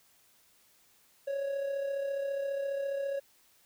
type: tone with amplitude modulation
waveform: triangle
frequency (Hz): 554.4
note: C#5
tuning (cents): 0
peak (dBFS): -27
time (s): 1.27-3.2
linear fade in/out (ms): 10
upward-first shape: sine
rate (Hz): 34.7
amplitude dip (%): 45
effects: white hiss -65 dBFS RMS until 3.65 s